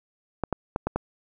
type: clicks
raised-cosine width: 1 ms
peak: -11 dBFS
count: 5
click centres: 0.437 / 0.527 / 0.761 / 0.87 / 0.96 s
effects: none